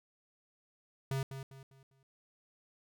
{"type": "tone with echo", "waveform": "square", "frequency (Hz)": 134.9, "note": "C#3", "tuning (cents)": -47, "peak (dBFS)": -33, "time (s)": [1.11, 1.23], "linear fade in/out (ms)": 2, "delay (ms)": 200, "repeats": 4, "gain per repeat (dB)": -9, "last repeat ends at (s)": 2.03, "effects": []}